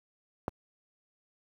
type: click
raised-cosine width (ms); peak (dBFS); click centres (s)
1; -16; 0.481
effects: high-pass 60 Hz 12 dB/octave + 9-bit